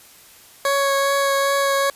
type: tone with vibrato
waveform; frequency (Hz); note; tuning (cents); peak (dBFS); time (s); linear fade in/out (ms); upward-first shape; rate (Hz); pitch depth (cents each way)
20% pulse; 554.4; C#5; 0; -12; 0.65-1.9; 2; triangle; 2.5; 12
effects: white hiss -47 dBFS RMS until 1.95 s + resampled to 32000 Hz